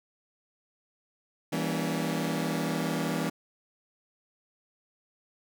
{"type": "chord", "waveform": "sawtooth", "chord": "E diminished seventh", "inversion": "none", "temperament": "just", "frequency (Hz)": [164.81, 197.78, 237.3, 284.8], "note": ["E3", "G3", "Bb3", "Db4"], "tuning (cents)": [0, 16, 31, 47], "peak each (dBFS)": [-28, -31, -30, -30], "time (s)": [1.52, 3.3], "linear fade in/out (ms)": 10, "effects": []}